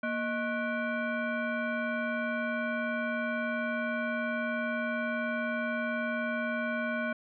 sine tone with frequency modulation, 622.3 Hz, D#5, in tune, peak -29 dBFS, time 0.03-7.13 s, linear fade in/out 5 ms, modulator 857 Hz, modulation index 1.5, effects none

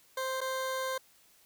20% pulse tone with dropouts, 523.3 Hz, C5, in tune, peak -27 dBFS, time 0.17-0.98 s, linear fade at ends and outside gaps 5 ms, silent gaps 0.407-0.413 s, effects white hiss -63 dBFS RMS until 1.45 s

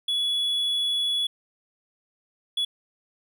triangle tone bursts at uneven times, 3393 Hz, G#7, 36 cents sharp, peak -21 dBFS, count 2, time 0.08-1.27 / 2.57-2.65 s, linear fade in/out 5 ms, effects none

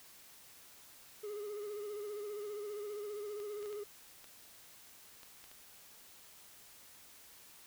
triangle tone with vibrato, 415.3 Hz, G#4, in tune, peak -38 dBFS, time 1.23-3.84 s, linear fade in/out 10 ms, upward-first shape sine, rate 15 Hz, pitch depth 48 cents each way
clicks, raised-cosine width 0.2 ms, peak -37 dBFS, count 8, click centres 3.401 / 3.628 / 3.659 / 3.728 / 4.243 / 5.232 / 5.441 / 5.515 s
effects white hiss -58 dBFS RMS until 7.66 s

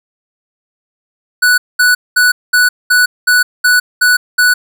square tone bursts, 1480 Hz, F#6, in tune, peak -7 dBFS, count 9, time 1.42-4.54 s, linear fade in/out 10 ms, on 160 ms, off 210 ms, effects none

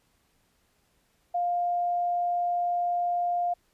sine tone, 703 Hz, F5, 11 cents sharp, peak -24 dBFS, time 1.34-3.54 s, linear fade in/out 10 ms, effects pink hiss -69 dBFS RMS until 3.73 s + resampled to 32000 Hz

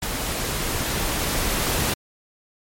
pink noise with level ramp, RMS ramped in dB -27 to -22 dBFS, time 0.02-1.94 s, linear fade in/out 5 ms, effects MP3 64 kbps

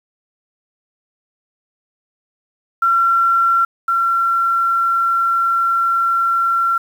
sine tone pair in turn, 1362 / 1362 Hz, F6 / F6, -44 / -44 cents, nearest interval unison, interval 0 cents, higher neither, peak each -11 / -13 dBFS, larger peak first, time 2.82-3.65 / 3.88-6.78 s, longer second, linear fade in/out 5 ms, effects 7-bit

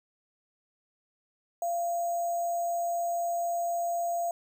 sine tone with sample-and-hold, 687 Hz, F5, 29 cents flat, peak -27 dBFS, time 1.62-4.31 s, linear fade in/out 2 ms, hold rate 7350 Hz, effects none

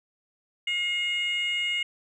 sine tone pair together, 2145 / 2867 Hz, C7 / F7, +42 / +45 cents, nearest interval perfect fourth, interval 503 cents, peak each -26 dBFS, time 0.67-1.83 s, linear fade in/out 5 ms, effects tanh soft clip ceiling -21 dBFS

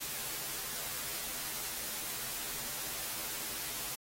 white noise with comb filter, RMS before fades -39 dBFS, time 0-3.96 s, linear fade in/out 20 ms, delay 11 ms, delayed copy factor -0.95, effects AAC 48 kbps

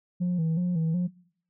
sine tone with vibrato, 169.9 Hz, F3, 47 cents flat, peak -21 dBFS, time 0.2-1.08 s, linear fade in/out 20 ms, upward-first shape square, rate 2.7 Hz, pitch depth 84 cents each way, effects noise-tail reverb RT60 0.6 s tail -23 dB re dry + tanh soft clip ceiling -22 dBFS

